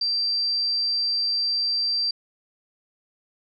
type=tone; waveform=sine; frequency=4699 Hz; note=D8; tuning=in tune; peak=-21 dBFS; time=0.01-2.11 s; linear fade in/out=5 ms; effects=none